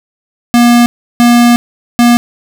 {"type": "tone bursts at uneven times", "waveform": "square", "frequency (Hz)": 239, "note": "A#3", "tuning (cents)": 43, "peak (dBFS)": -4, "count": 3, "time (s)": [[0.54, 0.86], [1.2, 1.56], [1.99, 2.17]], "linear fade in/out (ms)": 0, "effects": []}